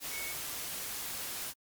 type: tone in noise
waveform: sine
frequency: 2217 Hz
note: C#7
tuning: in tune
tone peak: -40 dBFS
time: 0.1-0.35 s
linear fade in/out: 50 ms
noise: white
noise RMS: -39 dBFS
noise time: 0-1.54 s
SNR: -4 dB
effects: Opus 48 kbps